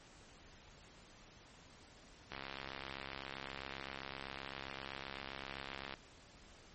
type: click train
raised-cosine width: 0.3 ms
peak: -27 dBFS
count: 246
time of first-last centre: 2.32-5.939 s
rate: 67.7 Hz
effects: pink hiss -60 dBFS RMS until 6.74 s + MP3 32 kbps